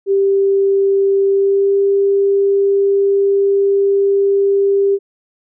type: tone with pitch glide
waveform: sine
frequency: 393.1 to 396.7 Hz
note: G4 to G4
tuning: +5 to +21 cents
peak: -10 dBFS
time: 0.06-4.99 s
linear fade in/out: 50 ms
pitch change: +16 cents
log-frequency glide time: 1.3-1.76 s
effects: none